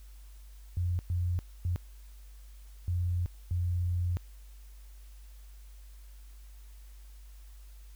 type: tone bursts at uneven times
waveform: sine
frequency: 88.3 Hz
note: F2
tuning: 20 cents sharp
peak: -27 dBFS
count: 5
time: 0.77-0.99 / 1.1-1.39 / 1.65-1.76 / 2.88-3.26 / 3.51-4.17 s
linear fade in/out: 0 ms
effects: added 50 Hz sine -47 dBFS peak until 7.95 s + white hiss -63 dBFS RMS until 7.95 s